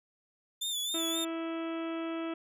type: tone with vibrato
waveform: sawtooth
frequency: 3520 Hz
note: A7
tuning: in tune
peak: -29 dBFS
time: 0.61-1.25 s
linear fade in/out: 10 ms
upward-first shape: sine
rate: 3.8 Hz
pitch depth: 65 cents each way
type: harmonic tone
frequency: 328.7 Hz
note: E4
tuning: 5 cents flat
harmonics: 1 / 2 / 3 / 4 / 5 / 6 / 7 / 8 / 9 / 10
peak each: -34 / -41 / -50 / -44 / -54 / -54 / -53 / -50 / -58 / -53 dBFS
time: 0.94-2.34 s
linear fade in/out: 5 ms
effects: none